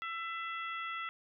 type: harmonic tone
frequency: 668 Hz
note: E5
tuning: 23 cents sharp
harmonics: 2 / 3 / 4 / 5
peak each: -39 / -42 / -46 / -49 dBFS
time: 0.02-1.09 s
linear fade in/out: 0 ms
effects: none

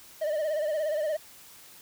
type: tone with vibrato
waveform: triangle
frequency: 612 Hz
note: D#5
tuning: 29 cents flat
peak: -24 dBFS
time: 0.21-1.17 s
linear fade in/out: 10 ms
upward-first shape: sine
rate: 17 Hz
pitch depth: 76 cents each way
effects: white hiss -51 dBFS RMS until 1.81 s

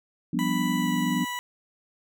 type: chord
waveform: sine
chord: G dominant seventh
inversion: third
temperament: equal with one note detuned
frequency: 174.61 / 196 / 245.1 / 293.7 Hz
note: F3 / G3 / B3 / D4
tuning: 0 / 0 / -13 / 0 cents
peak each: -29 / -30 / -27 / -30 dBFS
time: 0.33-1.25 s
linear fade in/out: 5 ms
type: tone with pitch glide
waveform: 20% pulse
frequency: 987.8 to 981.5 Hz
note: B5 to B5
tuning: 0 to -11 cents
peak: -25 dBFS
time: 0.39-1.39 s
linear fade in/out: 0 ms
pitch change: -11 cents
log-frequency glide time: 0.79-0.89 s
effects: none

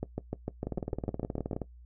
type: two click trains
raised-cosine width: 2 ms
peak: -20 / -19 dBFS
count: 19 / 11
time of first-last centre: 0.67-1.617 / 0.03-1.532 s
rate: 19 / 6.66 Hz
effects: noise-tail reverb RT60 0.1 s tail -17 dB re dry + added 60 Hz sine -49 dBFS peak until 1.85 s

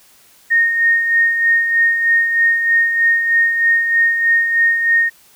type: tone with tremolo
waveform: sine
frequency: 1848 Hz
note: A#6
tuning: 16 cents flat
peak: -9 dBFS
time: 0.5-5.1 s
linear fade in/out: 20 ms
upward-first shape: sine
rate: 3.2 Hz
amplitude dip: 50%
effects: white hiss -49 dBFS RMS until 5.35 s

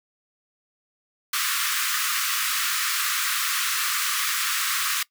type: high-pass noise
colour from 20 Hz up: pink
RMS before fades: -25 dBFS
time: 1.33-5.03 s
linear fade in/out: 5 ms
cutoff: 1100 Hz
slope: 96 dB/octave
effects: noise-tail reverb RT60 0.1 s tail -21 dB re dry

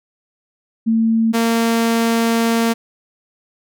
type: tone pair in turn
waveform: sine / sawtooth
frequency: 225.3 / 229.5 Hz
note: A3 / A#3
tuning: +41 / -27 cents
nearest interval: unison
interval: 32 cents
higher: second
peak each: -12 / -10 dBFS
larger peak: second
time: 0.86-1.33 / 1.33-2.74 s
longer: second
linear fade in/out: 20 ms
effects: none

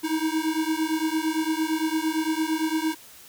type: beating tone pair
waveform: square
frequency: 312.7 / 321.5 Hz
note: D#4 / E4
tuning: +9 / -43 cents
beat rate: 8.8 Hz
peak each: -27 dBFS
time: 0.03-2.95 s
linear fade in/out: 20 ms
effects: white hiss -48 dBFS RMS until 3.28 s

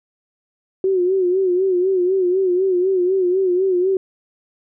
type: tone with vibrato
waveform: sine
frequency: 370 Hz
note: F#4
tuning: in tune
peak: -14 dBFS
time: 0.84-3.97 s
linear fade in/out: 2 ms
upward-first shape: sine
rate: 4 Hz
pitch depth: 79 cents each way
effects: none

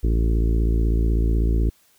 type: harmonic tone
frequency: 56.1 Hz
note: A1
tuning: 34 cents sharp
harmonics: 1 / 2 / 3 / 4 / 5 / 6 / 7 / 8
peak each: -17 / -28 / -31 / -34 / -32 / -32 / -35 / -39 dBFS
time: 0.03-1.7 s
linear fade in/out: 10 ms
effects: white hiss -59 dBFS RMS until 1.98 s

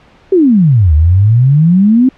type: exponential two-way sweep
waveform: sine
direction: down then up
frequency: 400 to 73.42 to 266.9 Hz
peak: -4 dBFS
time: 0.32-2.09 s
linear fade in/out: 5 ms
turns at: 0.94 s
effects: pink hiss -44 dBFS RMS until 2.17 s + low-pass 3000 Hz 12 dB/octave

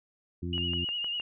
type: harmonic tone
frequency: 87.31 Hz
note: F2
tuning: in tune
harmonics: 1 / 2 / 3 / 4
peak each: -34 / -37 / -39 / -40 dBFS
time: 0.42-0.85 s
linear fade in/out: 10 ms
type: tone with vibrato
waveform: sine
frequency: 2865 Hz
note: F7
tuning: 44 cents sharp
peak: -30 dBFS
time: 0.53-1.21 s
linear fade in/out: 2 ms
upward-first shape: sine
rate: 10 Hz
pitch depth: 43 cents each way
type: click train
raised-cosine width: 0.5 ms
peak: -29 dBFS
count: 5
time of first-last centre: 0.58-1.199 s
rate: 6.46 Hz
effects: none

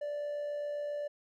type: tone with amplitude modulation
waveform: triangle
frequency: 585 Hz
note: D5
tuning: 7 cents flat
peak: -30 dBFS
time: 0.01-1.08 s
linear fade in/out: 10 ms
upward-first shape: sine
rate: 67.5 Hz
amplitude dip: 35%
effects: tanh soft clip ceiling -26 dBFS

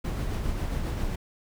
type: noise with tremolo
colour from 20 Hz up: brown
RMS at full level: -28 dBFS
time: 0.04-1.16 s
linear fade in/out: 10 ms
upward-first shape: sine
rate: 7.4 Hz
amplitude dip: 30%
effects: none

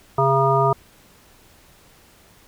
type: harmonic tone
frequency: 135.7 Hz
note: C#3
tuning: 36 cents flat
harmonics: 1 / 3 / 5 / 7 / 9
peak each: -21 / -21 / -21 / -21 / -21 dBFS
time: 0.18-0.73 s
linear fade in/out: 5 ms
effects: pink hiss -52 dBFS RMS until 2.47 s

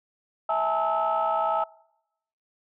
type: tone cluster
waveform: sine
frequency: 652 / 834 / 895 / 1298 Hz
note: E5 / G#5 / A5 / E6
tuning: -19 / +7 / +29 / -27 cents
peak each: -27 dBFS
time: 0.49-1.64 s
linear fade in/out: 5 ms
effects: noise-tail reverb RT60 0.8 s tail -23 dB re dry + tanh soft clip ceiling -15 dBFS

